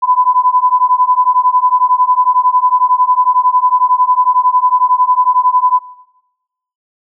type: beating tone pair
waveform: sine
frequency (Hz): 997 / 1008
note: B5 / B5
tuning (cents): +16 / +35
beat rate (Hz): 11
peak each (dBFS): -11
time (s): 0.02-5.8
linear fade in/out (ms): 20
effects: noise-tail reverb RT60 1.0 s tail -20 dB re dry